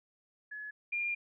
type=tone pair in turn; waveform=sine; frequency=1700 / 2404 Hz; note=G#6 / D7; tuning=+40 / +40 cents; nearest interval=tritone; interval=600 cents; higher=second; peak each=-40 / -31 dBFS; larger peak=second; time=0.51-0.71 / 0.92-1.15 s; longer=second; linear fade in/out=10 ms; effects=none